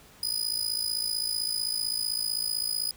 sawtooth tone with amplitude modulation, 4978 Hz, D#8, in tune, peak -21 dBFS, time 0.23-2.91 s, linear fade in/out 2 ms, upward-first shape sine, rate 55.7 Hz, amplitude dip 85%, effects pink hiss -54 dBFS RMS until 2.96 s

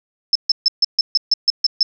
sine tone bursts, 5260 Hz, E8, 5 cents flat, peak -10 dBFS, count 10, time 0.33-1.83 s, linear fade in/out 2 ms, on 24 ms, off 140 ms, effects none

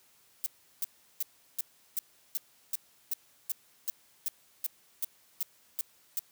violet noise bursts, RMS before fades -31 dBFS, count 16, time 0.44-6.192 s, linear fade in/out 0 ms, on 22 ms, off 360 ms, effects white hiss -64 dBFS RMS until 6.31 s + high-pass 60 Hz 12 dB/octave

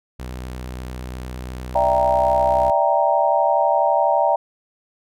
sawtooth tone with vibrato, 62.8 Hz, B1, 30 cents sharp, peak -25 dBFS, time 0.19-2.71 s, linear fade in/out 10 ms, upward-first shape triangle, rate 8.6 Hz, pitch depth 20 cents each way
sine chord, E half-diminished seventh, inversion third, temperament equal, 587.3 / 659.3 / 784 / 932.3 Hz, D5 / E5 / G5 / Bb5, 0 / 0 / 0 / 0 cents, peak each -20 dBFS, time 1.75-4.36 s, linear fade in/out 5 ms
effects none

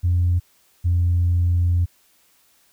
sine tone pair in turn, 88 / 87.29 Hz, F2 / F2, +14 / 0 cents, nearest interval unison, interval 14 cents, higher first, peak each -14 dBFS, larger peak neither, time 0.03-0.4 / 0.84-1.86 s, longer second, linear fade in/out 20 ms, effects tanh soft clip ceiling -12 dBFS + white hiss -59 dBFS RMS until 2.72 s

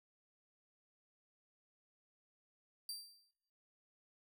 sawtooth tone with exponential decay, 4699 Hz, D8, in tune, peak -37 dBFS, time 2.89-3.31 s, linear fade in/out 2 ms, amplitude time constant 90 ms, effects noise-tail reverb RT60 0.9 s tail -22 dB re dry

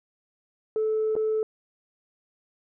sine tone with dropouts, 435.7 Hz, A4, 17 cents flat, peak -21 dBFS, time 0.76-1.43 s, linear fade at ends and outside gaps 1 ms, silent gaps 1.154-1.164 s, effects tanh soft clip ceiling -19 dBFS

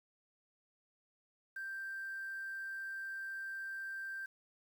sine tone with quantisation, 1573 Hz, G6, 6 cents sharp, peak -40 dBFS, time 1.56-4.26 s, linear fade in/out 5 ms, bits 10, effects none

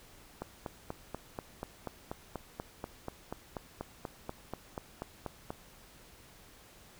click train, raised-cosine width 1 ms, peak -23 dBFS, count 22, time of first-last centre 0.42-5.505 s, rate 4.13 Hz, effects pink hiss -57 dBFS RMS until 6.99 s

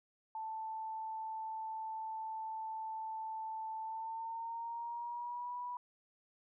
sine tone with pitch glide, 882 to 978.6 Hz, A5 to B5, +4 to -16 cents, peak -39 dBFS, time 0.35-5.77 s, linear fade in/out 2 ms, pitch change +180 cents, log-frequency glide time 3.81-5.55 s, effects none

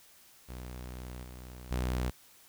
sawtooth tone with level steps, 62.2 Hz, B1, 13 cents sharp, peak -37 / -41 / -26 dBFS, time 0.48-2.11 s, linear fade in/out 20 ms, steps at 1.23 / 1.71 s, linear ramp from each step 2 ms, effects white hiss -59 dBFS RMS until 2.48 s

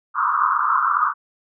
white band-pass noise, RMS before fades -19 dBFS, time 0.14-1.14 s, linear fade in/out 50 ms, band 1000 to 1400 Hz, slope 96 dB/octave, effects none

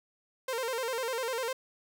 sawtooth tone with vibrato, 490 Hz, B4, 14 cents flat, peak -27 dBFS, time 0.48-1.53 s, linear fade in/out 5 ms, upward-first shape square, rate 10 Hz, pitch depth 110 cents each way, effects none

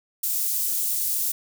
white high-pass noise, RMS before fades -25 dBFS, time 0.23-1.32 s, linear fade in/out 5 ms, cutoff 7900 Hz, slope 12 dB/octave, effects none

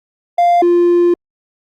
triangle tone pair in turn, 697 / 348.5 Hz, F5 / F4, -4 / -4 cents, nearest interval octave, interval 1200 cents, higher first, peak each -5 dBFS, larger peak neither, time 0.38-0.62 / 0.62-1.14 s, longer second, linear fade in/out 5 ms, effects tanh soft clip ceiling -2 dBFS + Opus 48 kbps

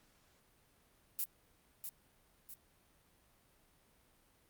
violet noise with echo, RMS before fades -36 dBFS, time 1.19-1.24 s, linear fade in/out 0 ms, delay 650 ms, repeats 2, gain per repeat -7 dB, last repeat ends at 2.54 s, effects pink hiss -70 dBFS RMS until 4.49 s + Opus 48 kbps

